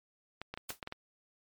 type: clicks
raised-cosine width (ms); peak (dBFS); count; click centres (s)
0.3; -24; 7; 0.416 / 0.54 / 0.575 / 0.705 / 0.828 / 0.874 / 0.924
type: noise with exponential decay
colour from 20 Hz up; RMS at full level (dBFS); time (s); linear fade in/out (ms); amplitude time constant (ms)
white; -36; 0.69-0.8; 5; 22
effects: MP3 96 kbps